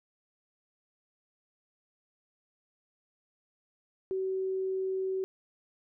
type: tone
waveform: sine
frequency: 379.4 Hz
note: F#4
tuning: 43 cents sharp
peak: -29 dBFS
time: 4.11-5.24 s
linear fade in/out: 0 ms
effects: none